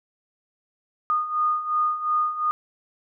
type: beating tone pair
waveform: sine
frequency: 1226 / 1228.8 Hz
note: D#6 / D#6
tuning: -26 / -22 cents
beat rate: 2.8 Hz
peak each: -27 / -22 dBFS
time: 1.1-2.51 s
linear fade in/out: 0 ms
effects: none